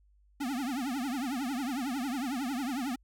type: tone with vibrato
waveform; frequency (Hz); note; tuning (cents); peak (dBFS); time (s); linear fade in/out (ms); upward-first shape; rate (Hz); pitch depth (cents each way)
square; 261.6; C4; 0; -32; 0.4-2.96; 10; triangle; 11; 230
effects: added 50 Hz sine -61 dBFS peak until 3.03 s